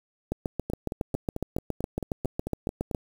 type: two click trains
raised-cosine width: 2 ms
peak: -14 / -18 dBFS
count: 20 / 11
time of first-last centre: 0.32-2.948 / 0.7-2.912 s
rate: 7.23 / 4.52 Hz
effects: 7-bit